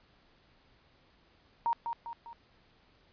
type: tone with echo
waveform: sine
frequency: 932.3 Hz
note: A#5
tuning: in tune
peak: -26 dBFS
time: 1.66-1.73 s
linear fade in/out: 0 ms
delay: 200 ms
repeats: 3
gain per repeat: -6 dB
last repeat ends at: 2.33 s
effects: pink hiss -65 dBFS RMS until 3.12 s + resampled to 11025 Hz